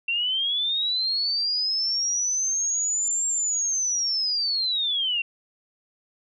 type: linear two-way sweep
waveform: sine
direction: up then down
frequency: 2707 to 7459 to 2707 Hz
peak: -22 dBFS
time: 0.08-5.22 s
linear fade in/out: 5 ms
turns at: 3.27 s
effects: none